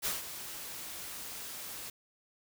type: noise with ADSR envelope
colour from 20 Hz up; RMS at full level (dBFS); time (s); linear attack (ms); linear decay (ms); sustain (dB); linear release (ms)
white; -32; 0.02-1.9; 37; 160; -11; 4
effects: none